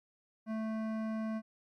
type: tone with hard clipping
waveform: sine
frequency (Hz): 220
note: A3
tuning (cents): 0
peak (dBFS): -36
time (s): 0.46-1.42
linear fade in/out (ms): 50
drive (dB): 14
effects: Opus 48 kbps